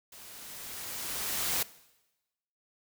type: noise with level ramp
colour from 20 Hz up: white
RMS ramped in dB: -50 to -29 dBFS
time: 0.12-1.63 s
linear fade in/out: 5 ms
effects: noise-tail reverb RT60 1.0 s tail -19 dB re dry